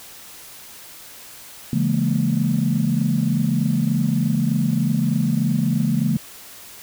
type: chord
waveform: sine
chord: A# half-diminished seventh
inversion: first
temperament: just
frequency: 139.85 / 167.82 / 209.8 / 233.1 Hz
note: C#3 / E3 / G#3 / A#3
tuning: +16 / +31 / +18 / 0 cents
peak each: -22 dBFS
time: 1.73-6.17 s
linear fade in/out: 2 ms
effects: tanh soft clip ceiling -7 dBFS + white hiss -41 dBFS RMS until 6.82 s